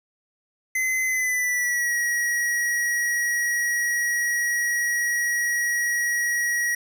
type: tone with pitch glide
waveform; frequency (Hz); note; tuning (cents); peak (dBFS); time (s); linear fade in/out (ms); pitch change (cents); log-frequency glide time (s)
square; 2045 to 1908.1; C7 to A#6; -40 to +40; -22; 0.75-6.75; 5; -120; 1.06-1.93
effects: none